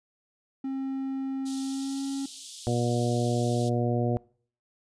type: tone with pitch glide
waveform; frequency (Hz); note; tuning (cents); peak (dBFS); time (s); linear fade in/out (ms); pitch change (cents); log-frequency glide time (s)
triangle; 268 to 273.5; C4 to C#4; +42 to -23; -27; 0.64-2.26; 5; +35; 1.6-2.02
type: high-pass noise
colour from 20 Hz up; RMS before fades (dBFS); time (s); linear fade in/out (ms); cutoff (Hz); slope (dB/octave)
pink; -42; 1.45-3.7; 20; 3200; 48
type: harmonic tone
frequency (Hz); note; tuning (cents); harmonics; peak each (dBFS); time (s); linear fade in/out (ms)
120; B2; -49; 1 / 2 / 3 / 4 / 5 / 6; -27 / -30 / -32 / -33 / -34 / -35; 2.67-4.17; 0
effects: noise-tail reverb RT60 0.5 s tail -24 dB re dry + resampled to 22050 Hz